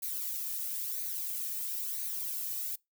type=noise with flanger; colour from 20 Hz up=violet; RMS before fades=-36 dBFS; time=0.02-2.76 s; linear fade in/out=10 ms; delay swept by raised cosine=0.47 to 1.67 ms; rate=1 Hz; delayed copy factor=+0.55; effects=noise-tail reverb RT60 0.2 s tail -25 dB re dry